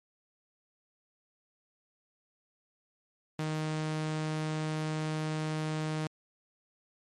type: tone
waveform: sawtooth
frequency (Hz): 155.56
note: D#3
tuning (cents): 0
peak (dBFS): -27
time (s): 3.39-6.07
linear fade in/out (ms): 2
effects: low-pass 8000 Hz 12 dB/octave + MP3 64 kbps